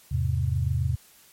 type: chord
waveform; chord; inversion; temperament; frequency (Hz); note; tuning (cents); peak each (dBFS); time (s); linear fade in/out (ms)
sine; E augmented; none; equal with one note detuned; 82.41 / 103.83 / 130.44; E2 / G#2 / B#2; 0 / 0 / -5; -26 / -28 / -26; 0.11-0.96; 10
effects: white hiss -55 dBFS RMS until 1.32 s + MP3 64 kbps